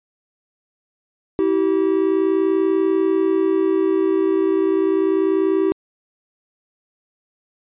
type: tone pair together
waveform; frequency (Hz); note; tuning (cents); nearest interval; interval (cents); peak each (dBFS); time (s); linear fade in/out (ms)
triangle; 324.1 / 384.4; E4 / G4; -29 / -34; minor third; 295; -17 / -15; 1.39-5.72; 0
effects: resampled to 8000 Hz